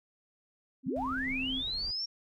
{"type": "tone", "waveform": "sine", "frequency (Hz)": 261.6, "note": "C4", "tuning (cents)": 0, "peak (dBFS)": -35, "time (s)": [0.83, 1.63], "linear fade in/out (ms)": 50}
{"type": "linear sweep", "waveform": "sine", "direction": "up", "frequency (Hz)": [121.5, 5588], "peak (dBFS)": -32, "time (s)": [0.86, 2.06], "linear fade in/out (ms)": 10}
{"type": "noise", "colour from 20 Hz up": "brown", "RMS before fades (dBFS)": -45, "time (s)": [0.96, 1.91], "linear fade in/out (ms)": 2}
{"effects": []}